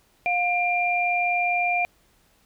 sine tone pair together, 709.1 / 2385 Hz, F5 / D7, +26 / +26 cents, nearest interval octave + major sixth, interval 2100 cents, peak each -23 dBFS, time 0.26-1.85 s, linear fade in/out 0 ms, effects pink hiss -62 dBFS RMS until 2.45 s

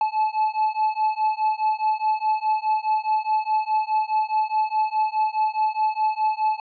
triangle beating tone pair, 862 / 866.8 Hz, A5 / A5, -36 / -26 cents, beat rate 4.8 Hz, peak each -21 dBFS, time 0.01-6.6 s, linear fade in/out 2 ms, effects resampled to 11025 Hz

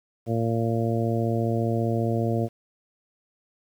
harmonic tone, 114.8 Hz, A#2, 26 cents flat, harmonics 1 / 2 / 3 / 4 / 5 / 6, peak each -25 / -28 / -30 / -31 / -32 / -33 dBFS, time 0.26-2.49 s, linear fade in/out 50 ms, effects 9-bit

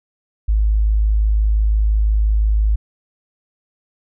sine tone, 52.9 Hz, G#1, 33 cents sharp, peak -12 dBFS, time 0.48-2.76 s, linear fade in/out 10 ms, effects none

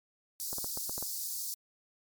white high-pass noise, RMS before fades -37 dBFS, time 0.4-1.54 s, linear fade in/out 0 ms, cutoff 4400 Hz, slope 48 dB/octave
clicks, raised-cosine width 1 ms, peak -27 dBFS, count 7, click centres 0.53 / 0.584 / 0.644 / 0.774 / 0.895 / 0.98 / 1.026 s
effects MP3 96 kbps

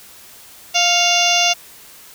harmonic tone with a mistuned harmonic, 697 Hz, F5, 4 cents flat, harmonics 1 / 2 / 3 / 4 / 5 / 6 / 7 / 8 / 9, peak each -19 / -27 / -24 / -17 / -21 / -27 / -24 / -22 / -22 dBFS, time 0.74-1.54 s, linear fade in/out 20 ms, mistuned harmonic 3, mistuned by +77 cents, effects white hiss -42 dBFS RMS until 2.14 s

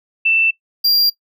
sine / square tone pair in turn, 2666 / 4764 Hz, E7 / D8, +19 / +24 cents, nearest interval minor seventh, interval 1005 cents, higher second, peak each -11 / -12 dBFS, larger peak first, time 0.25-0.51 / 0.84-1.1 s, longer neither, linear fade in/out 10 ms, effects noise-tail reverb RT60 0.1 s tail -21 dB re dry

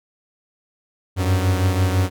45% pulse beating tone pair, 92.1 / 98.1 Hz, F#2 / G2, -7 / +2 cents, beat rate 6 Hz, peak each -17 / -23 dBFS, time 1.16-2.1 s, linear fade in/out 50 ms, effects none

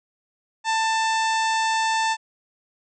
harmonic tone with a mistuned harmonic, 890 Hz, A5, 20 cents sharp, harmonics 1 / 2 / 3 / 4 / 5 / 6 / 7 / 8 / 9, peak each -21 / -27 / -31 / -33 / -35 / -37 / -38 / -39 / -40 dBFS, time 0.64-2.17 s, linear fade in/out 50 ms, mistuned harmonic 3, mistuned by -16 cents, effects none

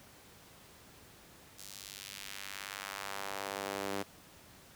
sawtooth tone with high-pass filter sweep, 98.8 Hz, G2, 14 cents sharp, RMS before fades -42 dBFS, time 1.58-4.03 s, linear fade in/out 10 ms, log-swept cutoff 5500 to 320 Hz, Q 0.94, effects pink hiss -57 dBFS RMS until 4.75 s + high-pass 60 Hz 12 dB/octave

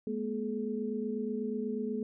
sine tone cluster, 212.7 / 240.9 / 425.7 Hz, G#3 / B3 / G#4, +42 / -43 / +43 cents, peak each -36 / -36 / -36 dBFS, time 0.07-2.03 s, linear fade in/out 2 ms, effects none

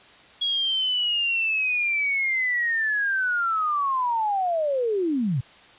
sine linear sweep, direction down, 3327 to 112.1 Hz, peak -21 dBFS, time 0.41-5.41 s, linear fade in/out 10 ms, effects white hiss -50 dBFS RMS until 5.78 s + resampled to 8000 Hz

